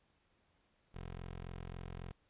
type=tone; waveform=15% pulse; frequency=43.65 Hz; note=F1; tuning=in tune; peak=-38 dBFS; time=0.94-2.12 s; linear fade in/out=10 ms; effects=pink hiss -75 dBFS RMS until 2.29 s + resampled to 8000 Hz